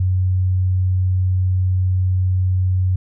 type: tone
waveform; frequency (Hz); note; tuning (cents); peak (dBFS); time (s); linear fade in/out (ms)
sine; 92.5; F#2; 0; -14; 0-2.96; 5
effects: none